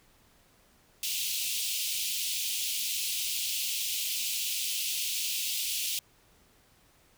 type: high-pass noise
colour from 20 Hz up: pink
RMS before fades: -32 dBFS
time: 1.03-5.99 s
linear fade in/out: 2 ms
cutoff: 2600 Hz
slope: 48 dB/octave
effects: pink hiss -63 dBFS RMS until 7.17 s